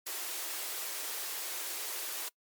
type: high-pass noise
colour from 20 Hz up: white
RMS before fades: -38 dBFS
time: 0.06-2.29 s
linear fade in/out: 10 ms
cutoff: 310 Hz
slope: 96 dB/octave
effects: noise-tail reverb RT60 0.1 s tail -23 dB re dry + MP3 96 kbps